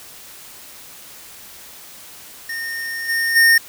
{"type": "tone with level steps", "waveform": "square", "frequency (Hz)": 1834, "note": "A#6", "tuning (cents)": -29, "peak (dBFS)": [-25, -18, -10], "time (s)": [2.49, 3.58], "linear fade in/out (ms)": 5, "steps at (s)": [3.08, 3.35], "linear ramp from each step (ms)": 20, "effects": ["white hiss -40 dBFS RMS until 3.68 s"]}